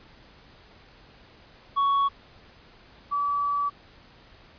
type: tone pair in turn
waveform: triangle / sine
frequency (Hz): 1116 / 1148.7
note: C#6 / D6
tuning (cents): +11 / -39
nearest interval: unison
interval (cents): 50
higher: second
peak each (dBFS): -18 / -23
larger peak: first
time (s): 1.76-2.09 / 3.11-3.7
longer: second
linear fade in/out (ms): 20
effects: pink hiss -53 dBFS RMS until 4.58 s + resampled to 11025 Hz